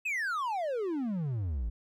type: exponential sweep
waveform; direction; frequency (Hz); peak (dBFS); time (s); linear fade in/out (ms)
triangle; down; 2645 to 51; -28; 0.05-1.7; 10
effects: none